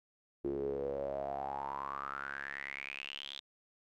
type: tone with band-pass filter sweep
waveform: sawtooth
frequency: 69.3 Hz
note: C#2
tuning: in tune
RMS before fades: -40 dBFS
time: 0.44-3.4 s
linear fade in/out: 10 ms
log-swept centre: 350 to 3600 Hz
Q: 9.3
effects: none